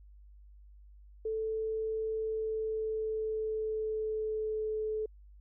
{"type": "tone with pitch glide", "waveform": "sine", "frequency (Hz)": [440, 432.9], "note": ["A4", "A4"], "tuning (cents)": [0, -28], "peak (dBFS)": -31, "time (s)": [1.25, 5.06], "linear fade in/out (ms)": 5, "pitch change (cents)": -28, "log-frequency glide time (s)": [2.14, 4.69], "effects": ["added 50 Hz sine -52 dBFS peak until 5.4 s"]}